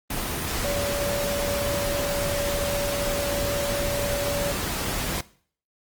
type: tone in noise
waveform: sine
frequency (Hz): 572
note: D5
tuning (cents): -46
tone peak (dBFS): -26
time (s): 0.64-4.52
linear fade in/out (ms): 5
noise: pink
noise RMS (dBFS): -28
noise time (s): 0.1-5.21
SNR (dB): -1
effects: noise-tail reverb RT60 0.5 s tail -19 dB re dry + Opus 24 kbps